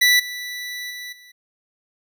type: tone with level steps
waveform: 25% pulse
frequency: 1970 Hz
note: B6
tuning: 5 cents flat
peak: -9 / -25 / -28 / -41 dBFS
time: 0.01-1.32 s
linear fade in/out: 10 ms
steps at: 0.19 / 0.9 / 1.12 s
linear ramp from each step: 10 ms
effects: none